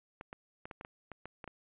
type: clicks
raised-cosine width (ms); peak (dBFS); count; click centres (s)
0.5; -29; 10; 0.211 / 0.329 / 0.655 / 0.712 / 0.811 / 0.849 / 1.117 / 1.256 / 1.442 / 1.477
effects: resampled to 8000 Hz